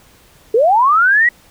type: linear sweep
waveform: sine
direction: up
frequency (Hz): 415.3 to 1962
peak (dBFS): -8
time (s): 0.54-1.29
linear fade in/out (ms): 5
effects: pink hiss -48 dBFS RMS until 1.5 s